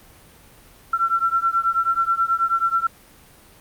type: beating tone pair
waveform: sine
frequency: 1349 / 1358.3 Hz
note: E6 / F6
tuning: +40 / -49 cents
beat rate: 9.3 Hz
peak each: -20 / -21 dBFS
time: 0.93-2.87 s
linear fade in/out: 5 ms
effects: pink hiss -49 dBFS RMS until 3.6 s + Opus 32 kbps